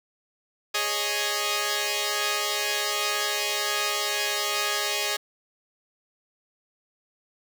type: chord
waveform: 5% pulse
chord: Ab suspended fourth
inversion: none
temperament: equal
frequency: 415.3 / 554.4 / 622.3 Hz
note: Ab4 / Db5 / Eb5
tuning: 0 / 0 / 0 cents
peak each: -17 / -19 / -18 dBFS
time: 0.74-5.17 s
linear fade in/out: 10 ms
effects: none